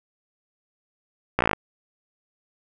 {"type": "slowing click train", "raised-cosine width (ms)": 0.5, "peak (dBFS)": -4, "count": 9, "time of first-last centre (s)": [1.39, 1.532], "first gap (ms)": 16, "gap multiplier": 1.03, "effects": []}